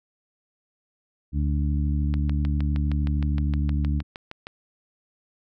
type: harmonic tone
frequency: 73 Hz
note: D2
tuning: 10 cents flat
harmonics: 1 / 2 / 3 / 4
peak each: -22 / -28 / -32 / -34 dBFS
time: 1.32-4.03 s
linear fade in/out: 50 ms
type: click train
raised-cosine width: 0.3 ms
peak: -20 dBFS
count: 16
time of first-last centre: 2.14-4.469 s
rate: 6.44 Hz
effects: none